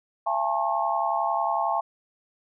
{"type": "tone cluster", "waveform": "sine", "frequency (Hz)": [677, 814, 885, 1084], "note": ["E5", "G#5", "A5", "C#6"], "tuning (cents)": [46, -35, 10, -39], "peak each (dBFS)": -28, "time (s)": [0.26, 1.81], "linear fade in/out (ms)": 10, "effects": []}